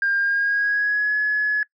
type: tone with pitch glide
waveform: sine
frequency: 1603 to 1697.3 Hz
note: G6 to G#6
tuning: +38 to +37 cents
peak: -17 dBFS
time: 0.02-1.63 s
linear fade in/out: 2 ms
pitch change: +99 cents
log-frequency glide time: 0.17-1.16 s
effects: noise-tail reverb RT60 0.1 s tail -24 dB re dry + tanh soft clip ceiling -13 dBFS